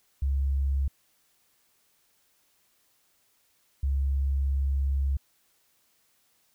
sine tone pair in turn, 68.5 / 68.5 Hz, C#2 / C#2, -20 / -20 cents, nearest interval unison, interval 0 cents, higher neither, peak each -23 dBFS, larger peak neither, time 0.22-0.88 / 3.83-5.17 s, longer second, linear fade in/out 5 ms, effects white hiss -68 dBFS RMS until 6.54 s

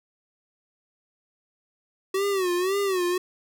square tone with vibrato, 376.4 Hz, F#4, 30 cents sharp, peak -23 dBFS, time 2.14-3.18 s, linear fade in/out 5 ms, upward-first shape sine, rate 1.9 Hz, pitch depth 120 cents each way, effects none

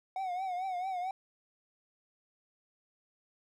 triangle tone with vibrato, 740 Hz, F#5, in tune, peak -31 dBFS, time 0.16-1.11 s, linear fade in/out 2 ms, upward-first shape triangle, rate 4.5 Hz, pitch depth 95 cents each way, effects none

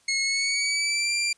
20% pulse tone with pitch glide, 2173 to 2370 Hz, C#7 to D7, -35 to +15 cents, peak -18 dBFS, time 0.08-1.33 s, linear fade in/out 5 ms, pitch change +150 cents, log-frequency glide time 0.22-1.13 s, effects white hiss -62 dBFS RMS until 1.37 s + resampled to 22050 Hz

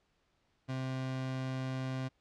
30% pulse tone, 130.81 Hz, C3, in tune, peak -32 dBFS, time 0.68-2.09 s, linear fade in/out 20 ms, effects pink hiss -75 dBFS RMS until 2.2 s + low-pass 5000 Hz 12 dB/octave

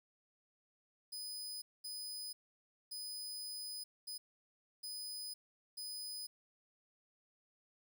sawtooth tone bursts at uneven times, 5000 Hz, D#8, 8 cents sharp, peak -40 dBFS, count 6, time 1.12-1.62 / 1.84-2.33 / 2.91-3.84 / 4.07-4.18 / 4.83-5.34 / 5.77-6.27 s, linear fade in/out 10 ms, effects 12-bit

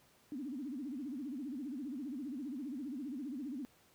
sine tone with vibrato, 270 Hz, C#4, 45 cents flat, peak -39 dBFS, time 0.32-3.65 s, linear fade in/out 0 ms, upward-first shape sine, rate 15 Hz, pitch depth 220 cents each way, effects pink hiss -67 dBFS RMS until 3.94 s + high-pass 80 Hz 12 dB/octave

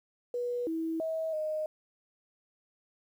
sine tone with pitch steps, 486.4 / 324.8 / 643 / 619 Hz, B4 / E4 / E5 / D#5, -26 / -26 / -43 / -9 cents, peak -30 dBFS, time 0.34-1.66 s, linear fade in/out 2 ms, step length 330 ms, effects 10-bit

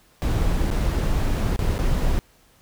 brown noise with dropouts, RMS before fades -21 dBFS, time 0.22-2.19 s, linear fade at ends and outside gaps 0 ms, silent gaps 0.703-0.712 / 1.562-1.592 / 1.781-1.789 s, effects pink hiss -57 dBFS RMS until 2.61 s

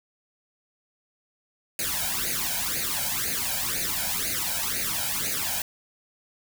white noise with flanger, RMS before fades -28 dBFS, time 1.79-5.62 s, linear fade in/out 2 ms, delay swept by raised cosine 0.45 to 1.31 ms, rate 2 Hz, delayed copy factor +0.85, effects none

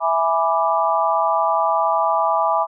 sine chord, E dominant seventh, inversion none, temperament equal, 659.3 / 830.6 / 987.8 / 1174.7 Hz, E5 / G#5 / B5 / D6, 0 / 0 / 0 / 0 cents, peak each -21 dBFS, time 0-2.67 s, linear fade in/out 50 ms, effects none

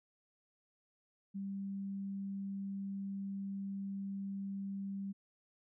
sine tone, 196.6 Hz, G3, 5 cents sharp, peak -38 dBFS, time 1.34-5.13 s, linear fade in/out 20 ms, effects none

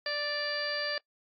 harmonic tone with a mistuned harmonic, 587.3 Hz, D5, in tune, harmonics 1 / 2 / 3 / 4 / 5 / 6 / 7 / 8, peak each -36 / -43 / -35 / -44 / -44 / -47 / -46 / -35 dBFS, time 0.06-0.98 s, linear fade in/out 2 ms, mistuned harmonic 5, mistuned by -35 cents, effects noise-tail reverb RT60 0.1 s tail -24 dB re dry + AAC 64 kbps

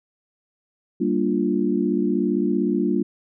sine chord, G minor seventh, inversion none, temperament equal, 196 / 233.1 / 293.7 / 349.2 Hz, G3 / Bb3 / D4 / F4, 0 / 0 / 0 / 0 cents, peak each -24 dBFS, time 1-3.03 s, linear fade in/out 10 ms, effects none

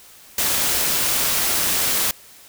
white noise, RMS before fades -20 dBFS, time 0.38-2.11 s, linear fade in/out 2 ms, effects white hiss -46 dBFS RMS until 2.48 s

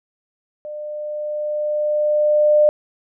sine tone with level ramp, 600 Hz, D5, 37 cents sharp, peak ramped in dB -28 to -9 dBFS, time 0.65-2.69 s, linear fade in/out 0 ms, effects none

